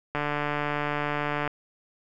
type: click train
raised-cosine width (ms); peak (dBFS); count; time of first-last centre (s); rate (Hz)
0.5; -13; 196; 0.15-1.477; 147
effects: none